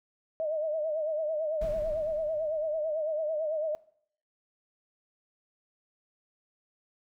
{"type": "tone with vibrato", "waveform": "sine", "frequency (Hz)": 622.3, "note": "D#5", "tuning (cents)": 0, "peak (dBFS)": -28, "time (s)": [0.4, 3.75], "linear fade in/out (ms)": 0, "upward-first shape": "triangle", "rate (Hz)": 9, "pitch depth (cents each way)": 94}
{"type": "noise with exponential decay", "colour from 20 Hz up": "brown", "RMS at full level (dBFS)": -36, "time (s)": [1.61, 3.09], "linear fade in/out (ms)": 5, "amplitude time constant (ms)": 320}
{"effects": ["noise-tail reverb RT60 0.6 s tail -21 dB re dry"]}